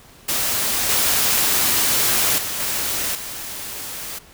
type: noise with level steps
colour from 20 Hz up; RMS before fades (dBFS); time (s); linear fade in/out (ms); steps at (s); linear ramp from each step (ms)
white; -21 / -18 / -26 / -23 / -31; 0.28-4.19; 10; 0.89 / 2.38 / 2.6 / 3.15; 2
effects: pink hiss -47 dBFS RMS until 4.33 s